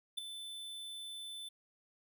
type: tone with ADSR envelope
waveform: square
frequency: 3520 Hz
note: A7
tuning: in tune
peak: -33 dBFS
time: 0.17-1.49 s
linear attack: 14 ms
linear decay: 5 ms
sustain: -11 dB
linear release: 10 ms
effects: none